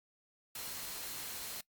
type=tone in noise; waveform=sine; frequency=4186 Hz; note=C8; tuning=in tune; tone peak=-53 dBFS; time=0.55-1.61 s; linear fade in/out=5 ms; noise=white; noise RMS=-43 dBFS; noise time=0.55-1.61 s; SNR=-13 dB; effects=noise-tail reverb RT60 0.1 s tail -22 dB re dry + Opus 48 kbps